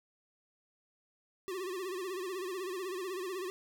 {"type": "tone with vibrato", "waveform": "square", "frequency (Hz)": 371.2, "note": "F#4", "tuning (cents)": 6, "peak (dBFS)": -37, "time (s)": [1.48, 3.5], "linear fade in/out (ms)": 0, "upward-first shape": "sine", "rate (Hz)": 16, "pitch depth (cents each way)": 100, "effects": []}